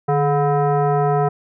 sine tone with frequency modulation, 150 Hz, D3, 37 cents sharp, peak -14 dBFS, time 0.08-1.29 s, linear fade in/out 10 ms, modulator 574 Hz, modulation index 1.4, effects none

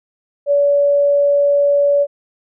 sine tone, 571 Hz, D5, 49 cents flat, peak -10 dBFS, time 0.46-2.07 s, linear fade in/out 50 ms, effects none

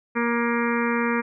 harmonic tone, 235.7 Hz, A#3, 19 cents sharp, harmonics 1 / 2 / 4 / 5 / 6 / 7 / 8 / 9 / 10, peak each -24 / -27 / -30 / -31 / -32 / -32 / -33 / -34 / -34 dBFS, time 0.15-1.22 s, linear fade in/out 20 ms, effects none

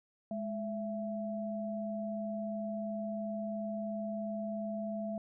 sine tone pair together, 210.1 / 667 Hz, G#3 / E5, +20 / +20 cents, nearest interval octave + minor sixth, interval 2000 cents, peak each -37 / -38 dBFS, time 0.31-5.18 s, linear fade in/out 2 ms, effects none

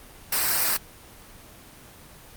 white noise with comb filter, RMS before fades -23 dBFS, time 0.32-0.77 s, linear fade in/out 5 ms, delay 0.3 ms, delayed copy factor -0.55, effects pink hiss -47 dBFS RMS until 2.36 s + Opus 24 kbps

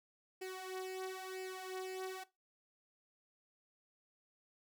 sawtooth tone with flanger, 374.8 Hz, F#4, 22 cents sharp, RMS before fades -44 dBFS, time 0.41-2.24 s, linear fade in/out 10 ms, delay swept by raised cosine 0.4 to 3.1 ms, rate 1 Hz, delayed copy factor +0.75, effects noise-tail reverb RT60 0.2 s tail -17 dB re dry

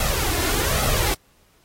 pink noise with flanger, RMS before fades -22 dBFS, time 0-1.14 s, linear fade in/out 2 ms, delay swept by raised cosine 1.5 to 2.9 ms, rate 1.2 Hz, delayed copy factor +0.6, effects pink hiss -60 dBFS RMS until 1.64 s + AAC 48 kbps

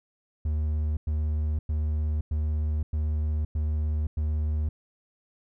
triangle tone bursts, 76.4 Hz, D#2, 31 cents flat, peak -22 dBFS, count 7, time 0.45-4.69 s, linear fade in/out 5 ms, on 520 ms, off 100 ms, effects none

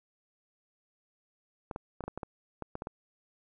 clicks, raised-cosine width 1 ms, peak -23 dBFS, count 11, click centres 1.712 / 1.761 / 2.007 / 2.039 / 2.08 / 2.176 / 2.232 / 2.623 / 2.754 / 2.821 / 2.871 s, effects none

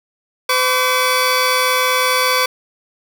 15% pulse tone pair together, 509 / 1145 Hz, C5 / D6, -48 / -44 cents, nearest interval octave + major second, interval 1404 cents, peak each -10 dBFS, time 0.49-2.46 s, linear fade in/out 5 ms, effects none

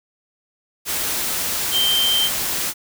sine tone in noise, 3136 Hz, G7, in tune, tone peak -16 dBFS, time 1.71-2.3 s, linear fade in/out 50 ms, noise white, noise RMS -23 dBFS, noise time 0.85-2.74 s, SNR +4 dB, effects none

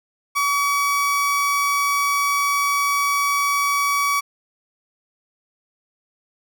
30% pulse tone, 1137 Hz, C#6, 44 cents sharp, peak -15 dBFS, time 0.35-4.21 s, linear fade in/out 20 ms, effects none

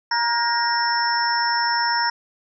sine tone cluster, 942 / 1422 / 1622 / 1872 / 5370 Hz, A#5 / F6 / G#6 / A#6 / E8, +18 / +31 / -41 / +7 / +31 cents, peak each -21 / -28 / -29 / -27 / -24 dBFS, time 0.11-2.1 s, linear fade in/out 5 ms, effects none

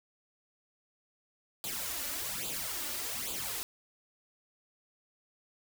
white noise with flanger, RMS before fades -37 dBFS, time 1.64-3.63 s, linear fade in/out 0 ms, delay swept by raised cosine 0.26 to 3.46 ms, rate 1.2 Hz, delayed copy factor +0.75, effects none

